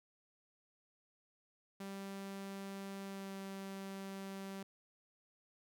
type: tone with pitch glide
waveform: sawtooth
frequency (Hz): 196 to 194.42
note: G3 to G3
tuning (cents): 0 to -14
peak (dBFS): -40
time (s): 1.8-4.63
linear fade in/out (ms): 5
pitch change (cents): -14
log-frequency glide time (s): 3.04-3.33
effects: none